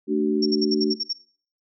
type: chord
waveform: sine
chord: D major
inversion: second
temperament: equal with one note detuned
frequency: 220 / 293.7 / 377.6 Hz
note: A3 / D4 / F#4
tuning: 0 / 0 / +35 cents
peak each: -25 / -23 / -23 dBFS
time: 0.07-0.96 s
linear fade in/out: 50 ms
type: tone bursts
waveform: sine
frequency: 5490 Hz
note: F8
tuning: 31 cents flat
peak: -22 dBFS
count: 8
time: 0.42-1.132 s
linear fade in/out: 10 ms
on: 40 ms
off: 56 ms
effects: noise-tail reverb RT60 0.5 s tail -20 dB re dry